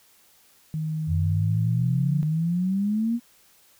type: tone with pitch glide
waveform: sine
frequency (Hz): 156.6 to 173.76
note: D#3 to F3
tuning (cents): +11 to -8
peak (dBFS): -25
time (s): 0.74-2.23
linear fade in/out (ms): 0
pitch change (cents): +181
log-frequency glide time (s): 1.37-2.02
type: exponential sweep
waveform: sine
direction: up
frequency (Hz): 85.9 to 240.8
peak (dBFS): -21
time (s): 1.07-3.2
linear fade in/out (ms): 50
effects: white hiss -58 dBFS RMS until 3.79 s